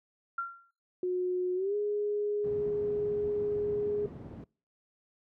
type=tone with exponential decay; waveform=sine; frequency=1376 Hz; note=F6; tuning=26 cents flat; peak=-28 dBFS; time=0.38-0.71 s; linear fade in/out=5 ms; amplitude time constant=71 ms
type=tone with pitch glide; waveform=sine; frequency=363.2 to 414.8 Hz; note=F#4 to G#4; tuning=-32 to -2 cents; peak=-28 dBFS; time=1.03-4.06 s; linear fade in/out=2 ms; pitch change=+230 cents; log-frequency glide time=1.55-1.75 s
type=low-pass noise; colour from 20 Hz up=white; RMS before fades=-44 dBFS; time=2.44-4.44 s; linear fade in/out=2 ms; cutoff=270 Hz; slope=12 dB/octave
effects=noise-tail reverb RT60 0.4 s tail -25 dB re dry + high-pass 60 Hz 12 dB/octave